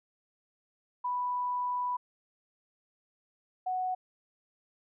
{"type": "tone pair in turn", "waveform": "sine", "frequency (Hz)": [987.8, 740], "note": ["B5", "F#5"], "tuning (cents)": [0, 0], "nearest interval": "perfect fourth", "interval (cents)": 500, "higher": "first", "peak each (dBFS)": [-29, -29], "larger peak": "neither", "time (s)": [[1.04, 1.97], [3.66, 3.95]], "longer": "first", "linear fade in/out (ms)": 10, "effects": []}